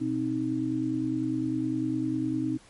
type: tone cluster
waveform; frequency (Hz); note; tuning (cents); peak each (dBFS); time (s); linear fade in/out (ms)
sine; 124.2 / 262.3 / 312.2; B2 / C4 / D#4; +10 / +4 / +6; -35 / -30 / -28; 0-2.58; 20
effects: pink hiss -56 dBFS RMS until 2.69 s + MP3 48 kbps